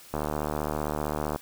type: click train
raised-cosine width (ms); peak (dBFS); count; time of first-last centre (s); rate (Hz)
1; -15; 93; 0.14-1.36; 75.4
effects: white hiss -50 dBFS RMS until 1.41 s